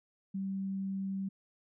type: tone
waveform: sine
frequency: 193.6 Hz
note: G3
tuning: 21 cents flat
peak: -33 dBFS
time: 0.34-1.29 s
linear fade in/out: 10 ms
effects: none